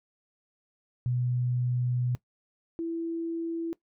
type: tone pair in turn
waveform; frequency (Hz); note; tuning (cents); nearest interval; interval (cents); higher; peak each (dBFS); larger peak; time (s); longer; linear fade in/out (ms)
sine; 123.7 / 332.1; B2 / E4; +3 / +13; octave + perfect fourth; 1710; second; -25 / -29; first; 1.06-2.15 / 2.79-3.73; first; 0
effects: noise-tail reverb RT60 0.1 s tail -19 dB re dry